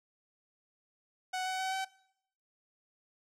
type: tone with pitch steps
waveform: sawtooth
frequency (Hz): 743 / 750.3 / 757.7 / 765.2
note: F#5 / F#5 / F#5 / G5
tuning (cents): +7 / +24 / +41 / -42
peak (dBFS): -29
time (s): 1.33-1.85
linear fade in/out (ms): 10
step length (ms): 130
effects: noise-tail reverb RT60 0.7 s tail -20 dB re dry + low-pass 9000 Hz 12 dB/octave